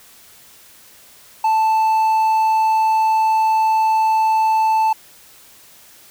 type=tone; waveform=triangle; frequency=880 Hz; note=A5; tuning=in tune; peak=-11 dBFS; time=1.44-4.93 s; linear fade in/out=5 ms; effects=white hiss -46 dBFS RMS until 6.1 s